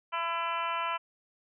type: harmonic tone with a mistuned harmonic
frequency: 335.3 Hz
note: E4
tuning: 30 cents sharp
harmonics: 2 / 3 / 4 / 5 / 6 / 7 / 8 / 9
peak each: -40 / -32 / -35 / -44 / -46 / -40 / -42 / -43 dBFS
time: 0.12-0.98 s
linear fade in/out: 20 ms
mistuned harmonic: 7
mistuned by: +17 cents
effects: none